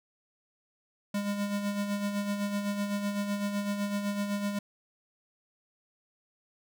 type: tone with tremolo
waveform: square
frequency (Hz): 203.1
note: G#3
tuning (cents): -38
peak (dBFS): -28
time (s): 1.14-4.59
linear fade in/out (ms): 5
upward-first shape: sine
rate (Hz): 7.9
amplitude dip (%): 50
effects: none